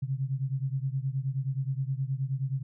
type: beating tone pair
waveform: sine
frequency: 130.81 / 140.31 Hz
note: C3 / C#3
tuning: 0 / +21 cents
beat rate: 9.5 Hz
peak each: -30 / -32 dBFS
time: 0.02-2.63 s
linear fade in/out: 10 ms
effects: none